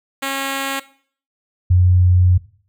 5% pulse / sine tone pair in turn, 272.6 / 90.31 Hz, C#4 / F#2, -29 / -41 cents, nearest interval octave + perfect fifth, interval 1912 cents, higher first, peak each -9 dBFS, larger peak neither, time 0.22-0.8 / 1.7-2.38 s, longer second, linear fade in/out 10 ms, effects noise-tail reverb RT60 0.5 s tail -18 dB re dry

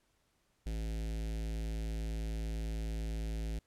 square tone with notch filter, 54.5 Hz, A1, 16 cents flat, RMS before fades -37 dBFS, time 0.66-3.59 s, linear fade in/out 5 ms, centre 1100 Hz, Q 0.76, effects pink hiss -75 dBFS RMS until 3.66 s + low-pass 12000 Hz 12 dB/octave

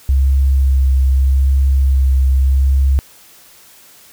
sine tone with vibrato, 67.1 Hz, C2, 44 cents sharp, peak -8 dBFS, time 0.09-2.99 s, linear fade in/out 0 ms, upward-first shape sine, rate 0.83 Hz, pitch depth 19 cents each way, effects tanh soft clip ceiling -4 dBFS + white hiss -44 dBFS RMS until 4.12 s

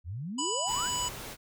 sine exponential sweep, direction up, 75.3 to 1760 Hz, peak -34 dBFS, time 0.04-0.9 s, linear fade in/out 50 ms
harmonic tone, 987.8 Hz, B5, in tune, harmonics 1 / 3 / 5 / 7 / 8, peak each -34 / -35 / -41 / -35 / -37 dBFS, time 0.38-1.09 s, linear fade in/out 10 ms
pink noise, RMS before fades -41 dBFS, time 0.66-1.37 s, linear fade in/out 50 ms
effects none

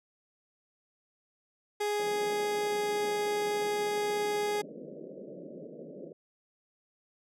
30% pulse tone, 415.3 Hz, G#4, in tune, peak -26 dBFS, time 1.8-4.62 s, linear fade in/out 10 ms
white band-pass noise, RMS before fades -45 dBFS, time 1.99-6.13 s, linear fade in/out 5 ms, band 150 to 600 Hz, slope 96 dB/octave
effects low-pass 12000 Hz 12 dB/octave

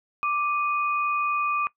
sine tone pair together, 1174.7 / 2489 Hz, D6 / D#7, 0 / 0 cents, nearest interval octave + minor second, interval 1300 cents, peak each -23 / -30 dBFS, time 0.23-1.67 s, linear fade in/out 0 ms, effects noise-tail reverb RT60 0.1 s tail -19 dB re dry

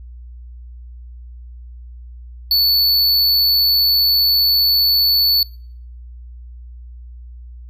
square tone, 4455 Hz, C#8, 8 cents sharp, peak -12 dBFS, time 2.51-5.43 s, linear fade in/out 2 ms, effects noise-tail reverb RT60 0.6 s tail -26 dB re dry + added 60 Hz sine -33 dBFS peak until 7.69 s

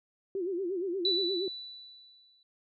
sine tone with vibrato, 366.9 Hz, F#4, 15 cents flat, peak -30 dBFS, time 0.35-1.48 s, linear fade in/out 2 ms, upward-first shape sine, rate 8.5 Hz, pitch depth 140 cents each way
sine tone with exponential decay, 3966 Hz, B7, 7 cents sharp, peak -24 dBFS, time 1.05-2.43 s, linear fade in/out 2 ms, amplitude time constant 300 ms
effects none

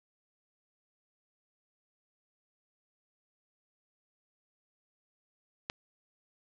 click, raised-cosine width 0.2 ms, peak -16 dBFS, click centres 5.699 s, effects low-pass 5000 Hz 12 dB/octave

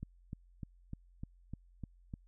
click train, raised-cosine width 5 ms, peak -29 dBFS, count 8, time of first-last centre 0.03-2.138 s, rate 3.32 Hz, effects added 44 Hz sine -60 dBFS peak until 2.27 s

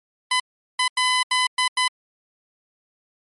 15% pulse tone bursts at uneven times, 1008 Hz, B5, 35 cents sharp, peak -11 dBFS, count 6, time 0.31-0.4 / 0.79-0.88 / 0.97-1.23 / 1.31-1.47 / 1.58-1.68 / 1.77-1.88 s, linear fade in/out 5 ms, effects MP3 48 kbps

